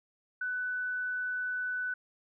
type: tone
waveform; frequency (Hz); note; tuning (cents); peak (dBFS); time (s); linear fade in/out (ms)
sine; 1495; F#6; +17; -31; 0.41-1.94; 5
effects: none